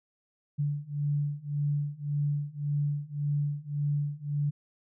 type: beating tone pair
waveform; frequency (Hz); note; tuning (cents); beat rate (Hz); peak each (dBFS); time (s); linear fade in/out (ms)
sine; 144.5 / 146.3; D3 / D3; -28 / -6; 1.8; -31 / -30; 0.58-4.51; 20
effects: none